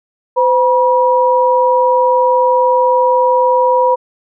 sine tone pair together, 511.2 / 965 Hz, C5 / B5, -40 / -40 cents, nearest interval major seventh, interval 1100 cents, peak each -11 dBFS, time 0.36-3.96 s, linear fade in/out 20 ms, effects none

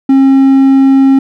triangle tone with hard clipping, 269.6 Hz, C#4, 48 cents flat, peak -4 dBFS, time 0.09-1.19 s, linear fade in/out 5 ms, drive 6 dB, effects none

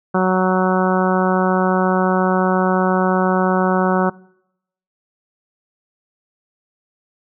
harmonic tone, 185.7 Hz, F#3, 7 cents sharp, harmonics 1 / 2 / 3 / 4 / 5 / 6 / 7 / 8, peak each -17 / -20 / -22 / -23 / -24 / -25 / -25 / -26 dBFS, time 0.14-4.1 s, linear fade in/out 10 ms, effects noise-tail reverb RT60 0.8 s tail -24 dB re dry

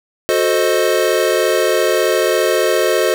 square chord, F# diminished seventh, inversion none, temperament equal with one note detuned, 365.3 / 440 / 523.3 / 622.3 Hz, F#4 / A4 / C5 / Eb5, -22 / 0 / 0 / 0 cents, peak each -19 dBFS, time 0.29-3.14 s, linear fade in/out 0 ms, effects none

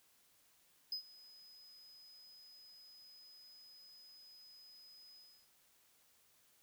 triangle tone with ADSR envelope, 5030 Hz, D#8, 18 cents sharp, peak -35 dBFS, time 0.92-5.5 s, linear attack 3 ms, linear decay 95 ms, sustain -21 dB, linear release 330 ms, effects white hiss -71 dBFS RMS until 6.62 s

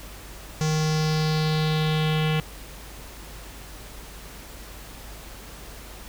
square tone with low-pass filter sweep, 155.56 Hz, D#3, in tune, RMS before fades -23 dBFS, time 0.61-2.4 s, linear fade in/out 0 ms, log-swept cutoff 6300 to 2900 Hz, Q 3.4, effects added 50 Hz sine -42 dBFS peak until 6.08 s + pink hiss -43 dBFS RMS until 6.08 s

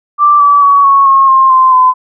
sine tone with pitch steps, 1174.7 / 1151.2 / 1128.2 / 1105.6 / 1083.4 / 1061.8 / 1040.5 / 1019.7 Hz, D6 / D6 / C#6 / C#6 / C#6 / C6 / C6 / C6, 0 / -35 / +30 / -5 / -40 / +25 / -10 / -45 cents, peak -3 dBFS, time 0.18-1.94 s, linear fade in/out 50 ms, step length 220 ms, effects none

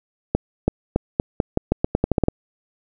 accelerating click train, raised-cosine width 2 ms, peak -3 dBFS, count 14, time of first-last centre 0.35-2.284 s, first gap 330 ms, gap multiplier 0.85, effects none

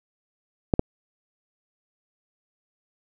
clicks, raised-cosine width 2 ms, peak -5 dBFS, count 2, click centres 0.738 / 0.794 s, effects none

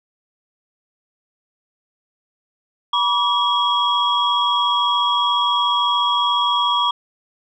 sine tone cluster, 969 / 1152 / 3307 Hz, B5 / D6 / G#7, -33 / -34 / -8 cents, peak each -19 dBFS, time 2.93-6.91 s, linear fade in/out 5 ms, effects tanh soft clip ceiling -7 dBFS

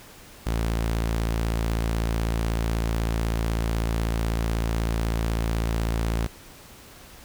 sawtooth tone, 56.1 Hz, A1, 34 cents sharp, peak -19 dBFS, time 0.46-6.27 s, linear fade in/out 10 ms, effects pink hiss -47 dBFS RMS until 7.24 s

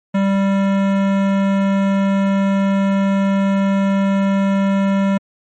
sine tone with hard clipping, 196 Hz, G3, in tune, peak -15 dBFS, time 0.14-5.18 s, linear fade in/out 10 ms, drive 18 dB, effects MP3 48 kbps

